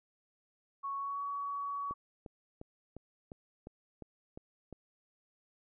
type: tone with pitch glide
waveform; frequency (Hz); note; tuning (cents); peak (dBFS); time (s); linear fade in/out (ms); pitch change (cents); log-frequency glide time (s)
sine; 1108.7 to 1128.7; C#6 to C#6; 0 to +31; -35; 0.83-1.94; 20; +31; 0.97-1.21
type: click train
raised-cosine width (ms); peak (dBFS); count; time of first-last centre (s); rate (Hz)
2; -32; 9; 1.91-4.727; 2.84
effects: none